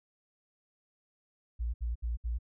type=tone bursts; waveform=sine; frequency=58.27 Hz; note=A#1; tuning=in tune; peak=-30 dBFS; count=4; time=1.59-2.388 s; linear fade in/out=20 ms; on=150 ms; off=66 ms; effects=none